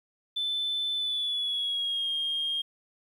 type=tone with pitch glide; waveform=sine; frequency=3520 to 3228 Hz; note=A7 to G#7; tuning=0 to -50 cents; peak=-26 dBFS; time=0.36-2.62 s; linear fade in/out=10 ms; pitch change=-150 cents; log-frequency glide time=0.95-2.1 s; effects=tanh soft clip ceiling -23 dBFS + 10-bit